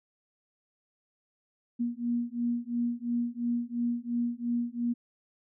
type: beating tone pair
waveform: sine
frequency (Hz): 237 / 239.9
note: A#3 / A#3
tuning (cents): +29 / +50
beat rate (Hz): 2.9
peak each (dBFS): -31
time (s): 1.79-4.94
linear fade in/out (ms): 20
effects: none